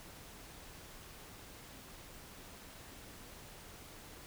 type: silence
effects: pink hiss -53 dBFS RMS until 4.26 s